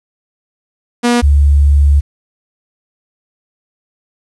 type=tone pair in turn; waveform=sawtooth / sine; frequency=240.4 / 71.47 Hz; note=B3 / D2; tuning=-46 / -47 cents; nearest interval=octave + major sixth; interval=2101 cents; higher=first; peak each=-5 dBFS; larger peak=neither; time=1.03-1.22 / 1.22-2.01 s; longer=second; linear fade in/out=20 ms; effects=resampled to 24000 Hz + 7-bit